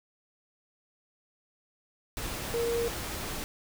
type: tone in noise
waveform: sine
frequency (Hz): 468.1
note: A#4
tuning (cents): +7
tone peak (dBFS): -27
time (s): 2.54-2.88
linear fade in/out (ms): 0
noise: pink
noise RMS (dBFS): -36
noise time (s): 2.17-3.44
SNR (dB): +6
effects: none